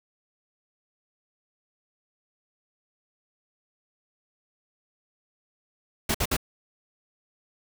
pink noise bursts, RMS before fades -25 dBFS, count 3, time 6.09-6.367 s, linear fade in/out 5 ms, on 55 ms, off 56 ms, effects none

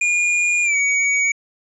square tone with pitch glide, 2428 to 2252 Hz, D#7 to C#7, -43 to +27 cents, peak -16 dBFS, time 0.01-1.32 s, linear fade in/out 5 ms, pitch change -130 cents, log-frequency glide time 0.63-0.77 s, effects resampled to 22050 Hz

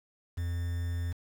triangle tone with quantisation, 86.3 Hz, F2, 20 cents flat, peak -28 dBFS, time 0.37-1.13 s, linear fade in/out 10 ms, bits 8, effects none

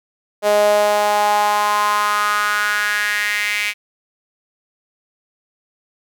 sawtooth tone with high-pass filter sweep, 207.7 Hz, G#3, in tune, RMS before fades -17 dBFS, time 0.42-3.74 s, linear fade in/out 50 ms, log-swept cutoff 560 to 2300 Hz, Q 4.8, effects none

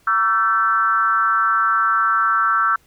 sine tone with frequency modulation, 1340 Hz, E6, 28 cents sharp, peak -14 dBFS, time 0.07-2.76 s, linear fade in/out 5 ms, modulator 204 Hz, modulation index 0.95, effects pink hiss -57 dBFS RMS until 2.86 s

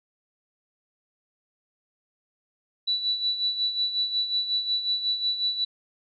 sine tone with tremolo, 3951 Hz, B7, in tune, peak -21 dBFS, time 2.87-5.65 s, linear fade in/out 10 ms, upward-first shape sine, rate 5.5 Hz, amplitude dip 65%, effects none

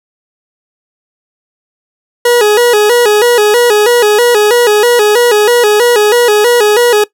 40% pulse tone with vibrato, 449.5 Hz, A4, 37 cents sharp, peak -4 dBFS, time 2.25-7.04 s, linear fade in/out 5 ms, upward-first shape square, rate 3.1 Hz, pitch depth 120 cents each way, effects noise-tail reverb RT60 0.1 s tail -19 dB re dry

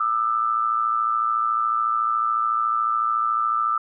sine tone pair together, 1205 / 1318.9 Hz, D6 / E6, +44 / +1 cents, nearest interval major second, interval 157 cents, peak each -22 dBFS, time 0-3.78 s, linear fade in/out 5 ms, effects none

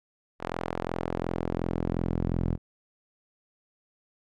sawtooth tone with band-pass filter sweep, 42.79 Hz, F1, 35 cents flat, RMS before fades -30 dBFS, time 0.39-2.58 s, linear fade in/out 50 ms, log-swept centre 910 to 160 Hz, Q 0.73, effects none

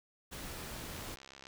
pink noise, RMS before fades -44 dBFS, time 0.31-1.16 s, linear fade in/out 20 ms
click train, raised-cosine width 0.2 ms, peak -33 dBFS, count 38, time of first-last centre 0.92-1.469 s, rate 67.4 Hz
effects none

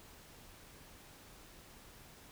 silence, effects pink hiss -57 dBFS RMS until 2.31 s

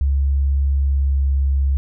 sine tone with pitch glide, 69.1 to 68.42 Hz, C#2 to C#2, -5 to -22 cents, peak -14 dBFS, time 0.01-1.77 s, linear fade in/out 0 ms, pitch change -17 cents, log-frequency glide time 0.74-1.27 s, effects none

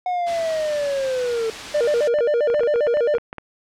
triangle linear sweep, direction down, 733 to 441.3 Hz, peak -18 dBFS, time 0.06-1.5 s, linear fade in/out 2 ms
white noise, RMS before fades -31 dBFS, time 0.26-2.09 s, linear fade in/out 20 ms
triangle tone with vibrato, 530 Hz, C5, 22 cents sharp, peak -14 dBFS, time 1.74-3.18 s, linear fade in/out 10 ms, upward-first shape square, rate 7.5 Hz, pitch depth 200 cents each way
clicks, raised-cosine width 0.5 ms, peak -17 dBFS, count 12, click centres 2.187 / 2.501 / 2.545 / 2.595 / 2.634 / 2.759 / 2.868 / 2.971 / 3.151 / 3.183 / 3.329 / 3.383 s
effects low-pass 5000 Hz 12 dB/octave

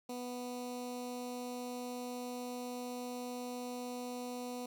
15% pulse tone with notch filter, 246.9 Hz, B3, in tune, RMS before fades -42 dBFS, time 0.09-4.66 s, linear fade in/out 5 ms, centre 1700 Hz, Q 0.63, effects none

